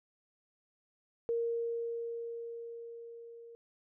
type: tone with level ramp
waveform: sine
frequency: 465.5 Hz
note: A#4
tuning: 2 cents flat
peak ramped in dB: -29 to -49 dBFS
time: 1.29-3.55 s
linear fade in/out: 0 ms
effects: none